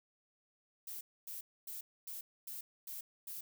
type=noise bursts; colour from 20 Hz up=violet; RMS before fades=-45 dBFS; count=7; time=0.87-3.41 s; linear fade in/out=5 ms; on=140 ms; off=260 ms; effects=none